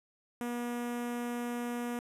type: tone with notch filter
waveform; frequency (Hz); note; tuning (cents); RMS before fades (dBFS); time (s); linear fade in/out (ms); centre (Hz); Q
sawtooth; 240.5; B3; -46; -36; 0.41-1.99; 0; 4400; 0.98
effects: resampled to 32000 Hz